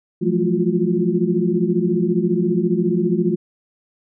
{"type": "tone cluster", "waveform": "sine", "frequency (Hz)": [170.4, 183.1, 216, 345.7, 360.4], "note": ["F3", "F#3", "A3", "F4", "F#4"], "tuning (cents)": [-42, -18, -32, -18, -45], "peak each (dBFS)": -22, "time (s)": [0.21, 3.36], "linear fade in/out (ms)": 20, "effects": []}